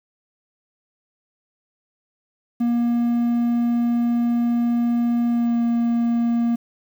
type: tone with pitch glide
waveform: triangle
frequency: 237.2 to 234.7 Hz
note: A#3 to A#3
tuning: +30 to +12 cents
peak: -15 dBFS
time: 2.6-6.56 s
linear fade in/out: 10 ms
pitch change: -18 cents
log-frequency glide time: 5.27-5.6 s
effects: 8-bit